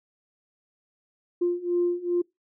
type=beating tone pair; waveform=sine; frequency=349.2 / 351.7 Hz; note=F4 / F4; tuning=0 / +12 cents; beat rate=2.5 Hz; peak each=-26 / -24 dBFS; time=1.41-2.22 s; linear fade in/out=10 ms; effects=noise-tail reverb RT60 0.2 s tail -26 dB re dry + tanh soft clip ceiling -15 dBFS